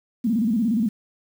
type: tone with vibrato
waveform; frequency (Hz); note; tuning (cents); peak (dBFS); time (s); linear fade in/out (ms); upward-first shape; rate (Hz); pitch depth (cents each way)
sine; 223.8; A3; +30; -18; 0.24-0.89; 10; square; 17; 130
effects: 8-bit